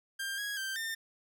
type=tone with pitch steps; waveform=sawtooth; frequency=1593 / 1655 / 1566 / 1807 Hz; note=G6 / G#6 / G6 / A6; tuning=+27 / -6 / -2 / +46 cents; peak=-31 dBFS; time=0.19-0.95 s; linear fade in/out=10 ms; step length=190 ms; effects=none